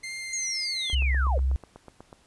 sawtooth tone with vibrato, 2093 Hz, C7, in tune, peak -30 dBFS, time 0.03-0.95 s, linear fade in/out 10 ms, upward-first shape sine, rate 2 Hz, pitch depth 11 cents each way
sine linear sweep, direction down, 6710 to 460.1 Hz, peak -28 dBFS, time 0.33-1.38 s, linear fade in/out 2 ms
click train, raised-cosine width 1 ms, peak -29 dBFS, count 11, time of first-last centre 0.9-2.129 s, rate 8.14 Hz
sine tone, 65.8 Hz, C2, 10 cents sharp, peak -21 dBFS, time 0.93-1.56 s, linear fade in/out 0 ms
effects pink hiss -61 dBFS RMS until 2.26 s + resampled to 24000 Hz

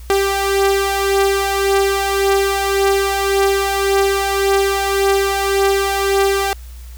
sawtooth beating tone pair, 392 / 393.8 Hz, G4 / G4, 0 / +8 cents, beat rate 1.8 Hz, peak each -16 / -11 dBFS, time 0.1-6.53 s, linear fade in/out 0 ms, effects added 60 Hz sine -31 dBFS peak until 6.97 s + white hiss -46 dBFS RMS until 6.97 s

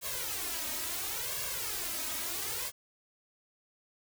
white noise with flanger, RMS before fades -36 dBFS, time 0.01-2.72 s, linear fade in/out 50 ms, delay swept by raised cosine 1.8 to 3.2 ms, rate 0.72 Hz, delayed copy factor +0.9, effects none

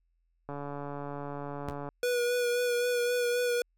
click train, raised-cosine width 1 ms, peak -25 dBFS, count 201, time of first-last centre 0.49-1.889 s, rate 143 Hz
sawtooth tone with exponential decay, 82.9 Hz, E2, 10 cents sharp, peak -29 dBFS, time 1.68-1.76 s, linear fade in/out 5 ms, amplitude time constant 17 ms
square tone with vibrato, 486.2 Hz, B4, 27 cents flat, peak -27 dBFS, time 2.03-3.62 s, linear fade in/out 2 ms, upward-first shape sine, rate 3.8 Hz, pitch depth 22 cents each way
effects added 42 Hz sine -70 dBFS peak until 3.77 s

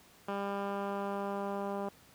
10% pulse tone with low-pass filter sweep, 199.5 Hz, G3, 31 cents sharp, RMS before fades -36 dBFS, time 0.28-1.89 s, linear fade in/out 5 ms, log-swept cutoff 1900 to 910 Hz, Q 0.87, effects pink hiss -60 dBFS RMS until 2.14 s + high-pass 80 Hz 12 dB/octave

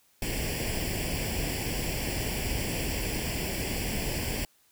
pink noise with comb filter, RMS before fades -31 dBFS, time 0.22-4.45 s, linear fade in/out 2 ms, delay 0.39 ms, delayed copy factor +0.8, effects white hiss -65 dBFS RMS until 4.71 s

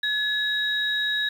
sine tone pair together, 1700 / 3811 Hz, G#6 / A#7, +40 / +38 cents, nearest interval octave + major second, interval 1398 cents, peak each -25 dBFS, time 0.03-1.29 s, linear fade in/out 5 ms, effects 8-bit

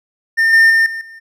triangle tone with level steps, 1810 Hz, A6, 48 cents sharp, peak -8 / -4 / -7 / -20 / -32 dBFS, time 0.37-1.2 s, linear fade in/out 20 ms, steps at 0.53 / 0.7 / 0.86 / 1.01 s, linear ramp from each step 2 ms, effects none

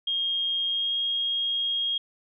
sine tone with pitch glide, 3238 to 3259 Hz, G#7 to G#7, -45 to -33 cents, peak -24 dBFS, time 0.07-1.98 s, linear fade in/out 5 ms, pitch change +12 cents, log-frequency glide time 0.68-0.94 s, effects none

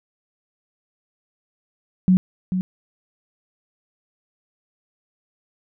sine tone with echo, 184.8 Hz, F#3, 2 cents flat, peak -11 dBFS, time 2.08-2.17 s, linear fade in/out 0 ms, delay 440 ms, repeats 1, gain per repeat -8 dB, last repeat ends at 2.61 s, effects none

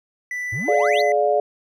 triangle tone with pitch glide, 1981 to 2018 Hz, B6 to B6, +5 to +37 cents, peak -23 dBFS, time 0.31-1.12 s, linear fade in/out 2 ms, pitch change +32 cents, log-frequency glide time 0.47-0.76 s
triangle exponential sweep, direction up, 95.3 to 4665 Hz, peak -24 dBFS, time 0.52-1.02 s, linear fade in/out 10 ms
sine chord, D diminished, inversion second, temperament just, 422.9 / 587.3 / 704.8 Hz, Ab4 / D5 / F5, +31 / 0 / +16 cents, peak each -21 / -19 / -20 dBFS, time 0.68-1.4 s, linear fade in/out 2 ms
effects none

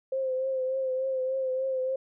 sine tone with vibrato, 523.3 Hz, C5, in tune, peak -26 dBFS, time 0.12-1.96 s, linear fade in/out 5 ms, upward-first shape triangle, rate 3.4 Hz, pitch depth 39 cents each way, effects none

